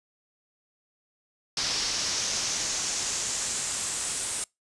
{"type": "noise with band-pass filter sweep", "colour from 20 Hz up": "brown", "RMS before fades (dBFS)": -30, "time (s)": [1.57, 4.44], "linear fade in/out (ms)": 2, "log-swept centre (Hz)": [5200, 8600], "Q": 2.8, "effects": ["noise-tail reverb RT60 0.2 s tail -26 dB re dry", "resampled to 24000 Hz"]}